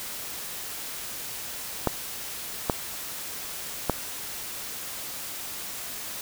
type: clicks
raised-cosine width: 1 ms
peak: -7 dBFS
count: 3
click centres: 1.873 / 2.698 / 3.897 s
effects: white hiss -36 dBFS RMS until 6.21 s